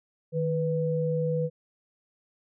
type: tone pair together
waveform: sine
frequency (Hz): 156.11 / 493.9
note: D#3 / B4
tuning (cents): +6 / 0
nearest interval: octave + minor sixth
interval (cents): 1994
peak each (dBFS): -27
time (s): 0.32-1.5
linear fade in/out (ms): 50
effects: none